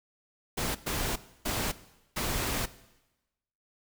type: noise bursts at uneven times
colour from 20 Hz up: pink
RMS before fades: -31 dBFS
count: 4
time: 0.57-0.75 / 0.86-1.16 / 1.45-1.72 / 2.16-2.66 s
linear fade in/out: 10 ms
effects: noise-tail reverb RT60 1.0 s tail -17 dB re dry